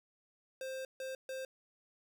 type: tone bursts at uneven times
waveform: square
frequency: 525 Hz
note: C5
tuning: 6 cents sharp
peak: -40 dBFS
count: 3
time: 0.61-0.85 / 1-1.15 / 1.29-1.45 s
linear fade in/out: 2 ms
effects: none